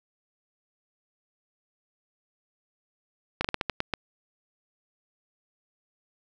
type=slowing click train; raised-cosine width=0.3 ms; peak=-10 dBFS; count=8; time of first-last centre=3.41-3.938 s; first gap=35 ms; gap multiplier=1.25; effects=none